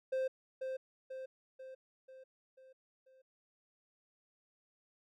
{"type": "tone with echo", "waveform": "triangle", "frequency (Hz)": 523.3, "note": "C5", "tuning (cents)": 0, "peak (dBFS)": -30, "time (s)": [0.12, 0.28], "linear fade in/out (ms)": 10, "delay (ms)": 490, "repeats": 6, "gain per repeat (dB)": -5, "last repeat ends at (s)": 3.22, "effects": []}